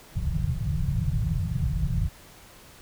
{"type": "low-pass noise", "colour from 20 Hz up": "white", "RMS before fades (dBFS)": -26, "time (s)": [0.15, 2.09], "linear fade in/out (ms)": 10, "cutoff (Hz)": 170, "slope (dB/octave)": 96, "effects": ["pink hiss -50 dBFS RMS until 2.81 s"]}